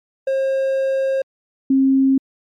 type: tone pair in turn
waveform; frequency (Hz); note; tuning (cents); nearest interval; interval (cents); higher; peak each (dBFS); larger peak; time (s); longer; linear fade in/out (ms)
triangle / sine; 536 / 268; C5 / C4; +42 / +42; octave; 1200; first; -14 / -11; second; 0.27-1.22 / 1.7-2.18; first; 5
effects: MP3 64 kbps